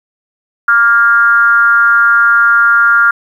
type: tone with frequency modulation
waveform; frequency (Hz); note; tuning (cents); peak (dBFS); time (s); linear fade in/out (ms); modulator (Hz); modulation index
sine; 1400; F6; +4; -5; 0.68-3.11; 5; 233; 0.61
effects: 7-bit